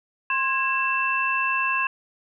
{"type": "tone cluster", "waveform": "sine", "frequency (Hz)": [1055, 1646, 2666], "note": ["C6", "G#6", "E7"], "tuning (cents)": [14, -16, 19], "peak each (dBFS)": [-25, -27, -24], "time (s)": [0.3, 1.87], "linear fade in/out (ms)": 2, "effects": []}